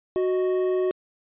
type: tone pair together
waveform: triangle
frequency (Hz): 369.7 / 622.3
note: F#4 / D#5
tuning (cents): -1 / 0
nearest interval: major sixth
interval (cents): 901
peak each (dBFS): -19 / -29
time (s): 0.16-0.91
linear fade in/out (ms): 0
effects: resampled to 8000 Hz